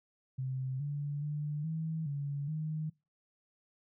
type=tone with pitch steps; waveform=sine; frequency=131 / 144.6 / 148.6 / 160.2 / 142.4 / 155.5 Hz; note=C3 / D3 / D3 / E3 / C#3 / D#3; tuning=+2 / -27 / +21 / -49 / +47 / -1 cents; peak=-33 dBFS; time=0.38-2.9 s; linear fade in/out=10 ms; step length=420 ms; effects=noise-tail reverb RT60 0.3 s tail -25 dB re dry